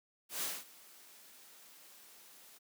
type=noise with ADSR envelope; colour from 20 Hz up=white; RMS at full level=-36 dBFS; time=0.29-2.59 s; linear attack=130 ms; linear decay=220 ms; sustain=-22 dB; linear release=23 ms; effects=high-pass 200 Hz 12 dB/octave